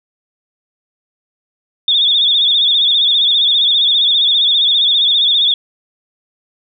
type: tone with vibrato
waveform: sine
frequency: 3520 Hz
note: A7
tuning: in tune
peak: -9 dBFS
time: 1.88-5.54 s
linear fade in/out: 2 ms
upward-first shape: sine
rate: 15 Hz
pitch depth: 89 cents each way
effects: none